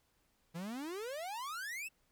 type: exponential sweep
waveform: 45% pulse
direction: up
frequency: 160 to 2736 Hz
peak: -40 dBFS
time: 0.54-1.89 s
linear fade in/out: 20 ms
effects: pink hiss -75 dBFS RMS until 2.11 s